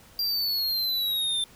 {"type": "exponential sweep", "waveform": "square", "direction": "down", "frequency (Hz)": [4768, 3550], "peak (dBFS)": -25, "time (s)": [0.19, 1.44], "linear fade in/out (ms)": 2, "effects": ["pink hiss -53 dBFS RMS until 1.55 s"]}